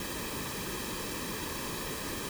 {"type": "noise with comb filter", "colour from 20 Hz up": "pink", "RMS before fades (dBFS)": -37, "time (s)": [0, 2.29], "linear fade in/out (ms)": 2, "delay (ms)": 1.4, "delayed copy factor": -0.6, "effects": []}